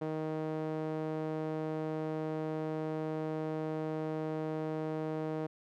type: tone with band-pass filter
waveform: sawtooth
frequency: 156.5 Hz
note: D#3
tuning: 10 cents sharp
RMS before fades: -36 dBFS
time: 0.01-5.47 s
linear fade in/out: 10 ms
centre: 470 Hz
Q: 1.3
effects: none